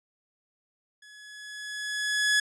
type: tone with level ramp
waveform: sawtooth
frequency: 1693 Hz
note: G#6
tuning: 33 cents sharp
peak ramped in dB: -46 to -16 dBFS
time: 1.02-2.4 s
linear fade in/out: 5 ms
effects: resampled to 22050 Hz